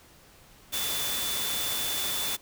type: tone in noise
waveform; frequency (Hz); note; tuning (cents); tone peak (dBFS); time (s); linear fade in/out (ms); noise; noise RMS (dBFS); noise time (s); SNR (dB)
sine; 3496; A7; -12; -33; 0.72-2.37; 20; white; -31; 0.72-2.37; -5
effects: pink hiss -55 dBFS RMS until 2.41 s